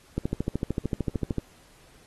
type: click train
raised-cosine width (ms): 3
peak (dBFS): -13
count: 17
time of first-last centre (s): 0.18-1.383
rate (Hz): 13.3
effects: pink hiss -57 dBFS RMS until 2.06 s + AAC 32 kbps